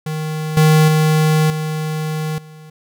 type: tone with level steps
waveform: square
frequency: 155.56 Hz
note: D#3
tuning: in tune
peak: -21 / -9 / -12 / -20 / -37 dBFS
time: 0.06-2.7 s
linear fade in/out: 5 ms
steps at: 0.57 / 0.88 / 1.5 / 2.38 s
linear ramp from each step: 2 ms
effects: none